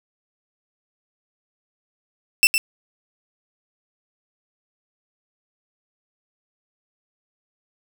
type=tone with echo; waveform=sawtooth; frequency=2674 Hz; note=E7; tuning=24 cents sharp; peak=-7 dBFS; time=2.43-2.47 s; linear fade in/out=0 ms; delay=110 ms; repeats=1; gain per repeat=-7 dB; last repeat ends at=2.58 s; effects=none